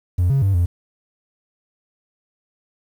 triangle tone with pitch steps, 89 / 136.7 / 97.9 / 87.2 Hz, F2 / C#3 / G2 / F2, +33 / -24 / -2 / -2 cents, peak -11 dBFS, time 0.18-0.66 s, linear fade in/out 10 ms, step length 120 ms, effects tanh soft clip ceiling -9 dBFS + 8-bit

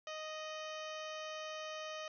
harmonic tone with a mistuned harmonic, 622.3 Hz, D#5, in tune, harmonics 1 / 2 / 3 / 4 / 5 / 6 / 7 / 8 / 9 / 10, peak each -45 / -48 / -52 / -53 / -51 / -57 / -62 / -62 / -58 / -60 dBFS, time 0.07-2.08 s, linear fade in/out 2 ms, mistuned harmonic 5, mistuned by -33 cents, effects none

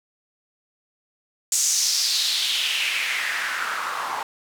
white noise with band-pass filter sweep, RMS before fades -24 dBFS, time 1.52-4.23 s, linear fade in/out 2 ms, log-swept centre 7100 to 920 Hz, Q 3.4, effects none

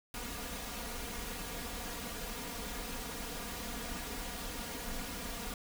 pink noise with comb filter, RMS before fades -41 dBFS, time 0.14-5.54 s, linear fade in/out 2 ms, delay 4.2 ms, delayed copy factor +0.8, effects none

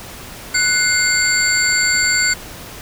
sine tone cluster, 1480 / 2110 / 4553 / 7350 Hz, F#6 / C7 / C#8 / A#8, 0 / +14 / +45 / -25 cents, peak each -18 dBFS, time 0.54-2.34 s, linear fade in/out 10 ms, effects tanh soft clip ceiling -5 dBFS + pink hiss -34 dBFS RMS until 2.81 s

